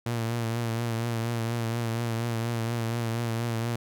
sawtooth tone with vibrato, 115.9 Hz, A#2, 10 cents flat, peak -23 dBFS, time 0.06-3.76 s, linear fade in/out 5 ms, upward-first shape triangle, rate 4.2 Hz, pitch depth 54 cents each way, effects none

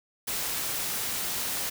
white noise, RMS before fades -31 dBFS, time 0.27-1.7 s, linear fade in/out 10 ms, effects none

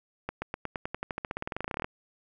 accelerating click train, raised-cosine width 0.5 ms, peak -17 dBFS, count 26, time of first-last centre 0.29-1.845 s, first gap 130 ms, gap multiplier 0.93, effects none

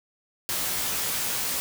white noise with comb filter, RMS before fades -28 dBFS, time 0.49-1.6 s, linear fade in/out 0 ms, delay 16 ms, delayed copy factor +0.75, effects none

